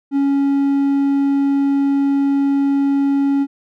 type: tone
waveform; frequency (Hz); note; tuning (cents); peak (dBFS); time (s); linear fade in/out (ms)
triangle; 278.3; C#4; +7; -11; 0.11-3.47; 50
effects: none